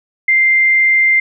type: tone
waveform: sine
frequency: 2093 Hz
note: C7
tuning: in tune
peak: -8 dBFS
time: 0.28-1.2 s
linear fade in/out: 5 ms
effects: none